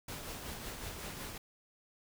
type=noise with tremolo; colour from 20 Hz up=pink; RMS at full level=-42 dBFS; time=0.08-1.38 s; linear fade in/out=5 ms; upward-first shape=triangle; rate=5.4 Hz; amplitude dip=40%; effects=none